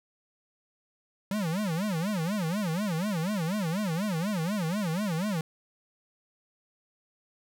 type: tone with vibrato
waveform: square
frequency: 184.4 Hz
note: F#3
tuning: 6 cents flat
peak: -28 dBFS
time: 1.31-5.41 s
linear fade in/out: 2 ms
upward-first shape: sine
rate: 4.1 Hz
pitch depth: 270 cents each way
effects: none